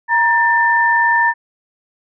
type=tone pair together; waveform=sine; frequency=941 / 1784.6 Hz; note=A#5 / A6; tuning=+16 / +24 cents; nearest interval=major seventh; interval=1108 cents; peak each=-14 / -13 dBFS; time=0.08-1.34 s; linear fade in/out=50 ms; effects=none